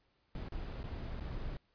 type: noise with dropouts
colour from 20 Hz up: brown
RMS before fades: -41 dBFS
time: 0.35-1.57 s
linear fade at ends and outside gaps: 1 ms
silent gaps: 0.486-0.521 / 0.831-0.84 / 1.199-1.207 s
effects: pink hiss -75 dBFS RMS until 1.74 s + resampled to 11025 Hz